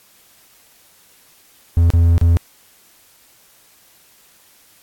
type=tone with dropouts; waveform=triangle; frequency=84.5 Hz; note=E2; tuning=43 cents sharp; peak=-7 dBFS; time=1.77-2.37 s; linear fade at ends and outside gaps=0 ms; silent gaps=1.903-1.936 / 2.18-2.213 s; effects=white hiss -51 dBFS RMS until 4.82 s + AAC 64 kbps